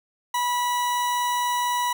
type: tone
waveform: 40% pulse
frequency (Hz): 977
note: B5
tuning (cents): -19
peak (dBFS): -21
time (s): 0.34-1.93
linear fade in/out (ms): 5
effects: none